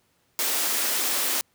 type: high-pass noise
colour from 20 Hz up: white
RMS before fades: -25 dBFS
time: 0.39-1.41 s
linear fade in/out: 0 ms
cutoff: 230 Hz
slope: 48 dB/octave
effects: pink hiss -67 dBFS RMS until 1.54 s + high-pass 80 Hz 12 dB/octave